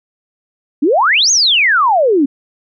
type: exponential two-way sweep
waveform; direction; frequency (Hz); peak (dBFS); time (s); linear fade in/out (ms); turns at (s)
sine; up then down; 260.1 to 6780 to 260.1; -8; 0.82-2.26; 10; 1.31
effects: none